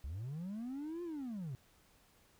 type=linear two-way sweep; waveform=triangle; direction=up then down; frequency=60.4 to 355.2 to 120.5 Hz; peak=-37 dBFS; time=0.04-1.55 s; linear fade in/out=0 ms; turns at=1.03 s; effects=tanh soft clip ceiling -34 dBFS + pink hiss -68 dBFS RMS until 2.39 s